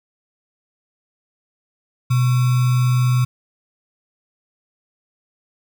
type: tone with sample-and-hold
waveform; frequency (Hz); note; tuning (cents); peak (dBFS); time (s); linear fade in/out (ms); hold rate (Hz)
sine; 125.1; B2; +23; -13; 2.1-3.25; 10; 1225
effects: none